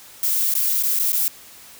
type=noise with dropouts; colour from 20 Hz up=violet; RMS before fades=-20 dBFS; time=0.23-1.28 s; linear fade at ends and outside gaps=1 ms; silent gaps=0.539-0.551 / 0.826-0.835 / 0.99-0.997 / 1.121-1.129 s; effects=white hiss -44 dBFS RMS until 1.79 s